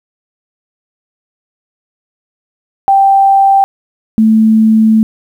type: tone pair in turn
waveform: sine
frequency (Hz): 784 / 220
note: G5 / A3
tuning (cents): 0 / 0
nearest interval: octave + minor seventh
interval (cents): 2200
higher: first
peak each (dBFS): -4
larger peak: neither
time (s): 2.88-3.64 / 4.18-5.03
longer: second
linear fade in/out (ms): 0
effects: 7-bit